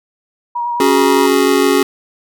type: tone with vibrato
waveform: sine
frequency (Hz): 954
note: A#5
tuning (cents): +40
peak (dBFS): -16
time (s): 0.55-1.27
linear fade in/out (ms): 10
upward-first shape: square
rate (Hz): 9.5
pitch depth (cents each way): 15
type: chord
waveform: square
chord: C# suspended fourth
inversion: none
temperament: just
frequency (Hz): 277.2 / 369.6 / 415.8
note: C#4 / F#4 / G#4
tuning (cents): 0 / -2 / +2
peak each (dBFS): -15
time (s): 0.8-1.83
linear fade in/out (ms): 2
effects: none